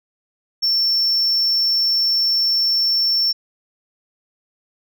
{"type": "tone", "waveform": "sine", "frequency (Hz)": 5420, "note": "E8", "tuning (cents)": 47, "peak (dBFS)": -12, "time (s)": [0.62, 3.33], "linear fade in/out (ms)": 20, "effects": ["tanh soft clip ceiling -14 dBFS"]}